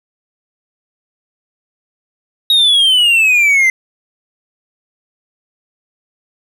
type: exponential sweep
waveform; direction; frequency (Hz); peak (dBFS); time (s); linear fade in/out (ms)
triangle; down; 3804 to 2049; -6; 2.5-3.7; 2
effects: none